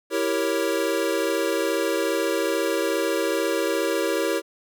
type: chord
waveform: square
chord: E diminished seventh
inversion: none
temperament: equal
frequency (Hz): 329.6 / 392 / 466.2 / 554.4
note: E4 / G4 / Bb4 / Db5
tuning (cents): 0 / 0 / 0 / 0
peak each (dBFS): -28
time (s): 0.1-4.42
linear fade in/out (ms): 50
effects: none